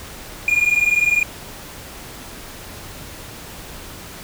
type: tone pair together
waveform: triangle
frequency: 2415 / 2435 Hz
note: D7 / D#7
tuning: +48 / -38 cents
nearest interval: unison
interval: 14 cents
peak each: -15 dBFS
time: 0.48-1.23 s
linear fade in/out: 2 ms
effects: tanh soft clip ceiling -5 dBFS + pink hiss -36 dBFS RMS until 4.23 s